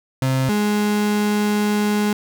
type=tone pair in turn; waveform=35% pulse; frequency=131.7 / 208.5 Hz; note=C3 / G#3; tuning=+12 / +7 cents; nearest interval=minor sixth; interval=795 cents; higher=second; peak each=-15 dBFS; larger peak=neither; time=0.22-0.49 / 0.49-2.13 s; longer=second; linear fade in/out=2 ms; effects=none